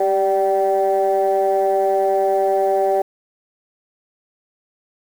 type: tone cluster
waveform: sine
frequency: 389.6 / 585 / 770 Hz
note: G4 / D5 / G5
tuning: -11 / -7 / -31 cents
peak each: -18 dBFS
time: 0-3.02 s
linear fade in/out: 5 ms
effects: tanh soft clip ceiling -8 dBFS + 7-bit